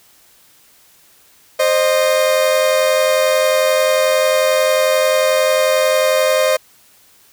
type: tone pair together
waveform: 40% pulse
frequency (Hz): 524.8 / 616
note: C5 / D#5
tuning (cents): +5 / -17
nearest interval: minor third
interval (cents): 278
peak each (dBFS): -14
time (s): 1.59-6.57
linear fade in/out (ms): 10
effects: white hiss -50 dBFS RMS until 7.32 s